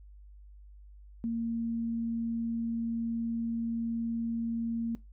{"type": "tone", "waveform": "sine", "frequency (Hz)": 230.3, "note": "A#3", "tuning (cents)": -21, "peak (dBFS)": -29, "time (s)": [1.24, 4.95], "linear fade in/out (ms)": 0, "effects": ["noise-tail reverb RT60 0.2 s tail -20 dB re dry", "added 50 Hz sine -49 dBFS peak until 5.12 s"]}